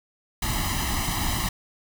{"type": "noise with comb filter", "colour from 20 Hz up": "pink", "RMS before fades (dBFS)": -26, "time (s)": [0.42, 1.49], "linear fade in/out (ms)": 5, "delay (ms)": 1, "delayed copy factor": 0.9, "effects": []}